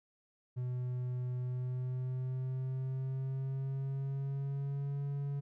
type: tone with pitch glide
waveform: triangle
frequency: 125 to 141.12 Hz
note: B2 to C#3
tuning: +21 to +31 cents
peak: -32 dBFS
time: 0.56-5.41 s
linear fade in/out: 20 ms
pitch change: +210 cents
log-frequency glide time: 1.38-5.02 s
effects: none